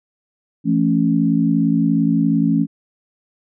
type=chord; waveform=sine; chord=A major; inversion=second; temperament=equal with one note detuned; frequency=168.37 / 220 / 277.2 Hz; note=E3 / A3 / C#4; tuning=+37 / 0 / 0 cents; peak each=-18 / -18 / -17 dBFS; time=0.64-2.67 s; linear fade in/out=50 ms; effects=none